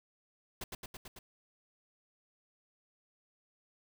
pink noise with echo, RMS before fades -40 dBFS, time 0.61-0.64 s, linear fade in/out 5 ms, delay 110 ms, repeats 5, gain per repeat -2 dB, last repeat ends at 1.19 s, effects none

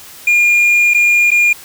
triangle tone with dropouts, 2417 Hz, D7, 49 cents sharp, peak -6 dBFS, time 0.27-1.53 s, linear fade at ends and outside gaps 5 ms, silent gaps 0.937-0.945 / 1.306-1.315 s, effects white hiss -36 dBFS RMS until 1.64 s

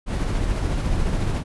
brown noise with tremolo, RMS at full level -21 dBFS, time 0.06-1.44 s, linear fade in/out 50 ms, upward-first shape sine, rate 14 Hz, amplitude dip 30%, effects resampled to 24000 Hz

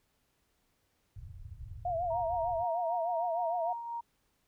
white low-pass noise, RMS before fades -46 dBFS, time 1.16-2.64 s, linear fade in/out 5 ms, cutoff 120 Hz, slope 48 dB/octave
sine tone with vibrato, 687 Hz, F5, 29 cents flat, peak -30 dBFS, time 1.85-3.73 s, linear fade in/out 5 ms, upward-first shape triangle, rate 6.6 Hz, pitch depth 110 cents each way
sine tone with tremolo, 936 Hz, A#5, 7 cents sharp, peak -34 dBFS, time 2.1-4.01 s, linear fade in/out 10 ms, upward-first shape triangle, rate 3.9 Hz, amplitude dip 45%
effects pink hiss -75 dBFS RMS until 4.47 s

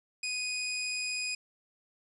20% pulse tone, 2489 Hz, D#7, in tune, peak -27 dBFS, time 0.23-1.35 s, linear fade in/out 5 ms, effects resampled to 24000 Hz + 10-bit

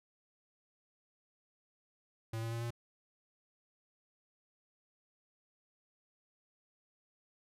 square tone with pitch steps, 112.8 / 114.44 / 116.11 / 117.79 Hz, A2 / A#2 / A#2 / A#2, +44 / -31 / -6 / +18 cents, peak -37 dBFS, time 2.33-2.706 s, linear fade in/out 5 ms, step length 94 ms, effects resampled to 32000 Hz

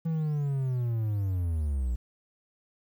triangle linear sweep, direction down, 165.1 to 57.6 Hz, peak -24 dBFS, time 0.05-1.96 s, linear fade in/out 10 ms, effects 10-bit

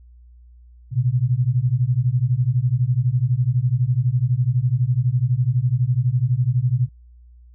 sine beating tone pair, 118.7 / 130.7 Hz, A#2 / C3, +32 / -1 cents, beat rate 12 Hz, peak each -19 dBFS, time 0.91-6.89 s, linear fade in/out 50 ms, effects added 60 Hz sine -44 dBFS peak until 7.54 s

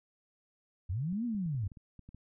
sine linear two-way sweep, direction up then down, 77.2 to 246.9 to 87.1 Hz, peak -31 dBFS, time 0.89-1.68 s, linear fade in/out 10 ms, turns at 1.25 s
clicks, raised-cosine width 5 ms, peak -38 dBFS, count 11, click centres 1.127 / 1.348 / 1.46 / 1.548 / 1.638 / 1.669 / 1.718 / 1.772 / 1.993 / 2.09 / 2.146 s
effects none

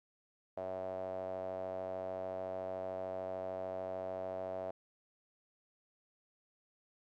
sawtooth tone with band-pass filter, 93.5 Hz, F#2, 19 cents sharp, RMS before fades -41 dBFS, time 0.57-4.71 s, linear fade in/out 5 ms, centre 630 Hz, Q 7.7, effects none

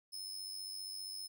sawtooth tone with amplitude modulation, 5200 Hz, E8, 24 cents flat, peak -37 dBFS, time 0.12-1.28 s, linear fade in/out 20 ms, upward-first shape sine, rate 95.1 Hz, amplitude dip 65%, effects none

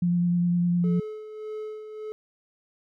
sine tone with vibrato, 174.7 Hz, F3, 1 cent sharp, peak -20 dBFS, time 0.02-1 s, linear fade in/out 5 ms, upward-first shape sine, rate 9.8 Hz, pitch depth 13 cents each way
triangle tone with tremolo, 430 Hz, A4, 40 cents flat, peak -29 dBFS, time 0.84-2.12 s, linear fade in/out 0 ms, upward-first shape sine, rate 1.7 Hz, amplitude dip 55%
effects none

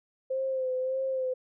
sine tone with vibrato, 521 Hz, C5, 7 cents flat, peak -27 dBFS, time 0.3-1.34 s, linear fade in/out 10 ms, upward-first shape sine, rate 1.7 Hz, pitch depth 35 cents each way, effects none

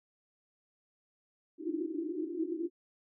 pink band-pass noise, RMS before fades -36 dBFS, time 1.58-2.7 s, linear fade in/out 50 ms, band 310 to 350 Hz, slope 96 dB/octave, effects none

